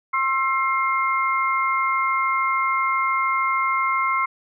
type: tone cluster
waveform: sine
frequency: 1066 / 1333 / 2120 Hz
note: C6 / E6 / C7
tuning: +32 / +19 / +22 cents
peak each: -21 / -25 / -24 dBFS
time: 0.13-4.26 s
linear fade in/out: 10 ms
effects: none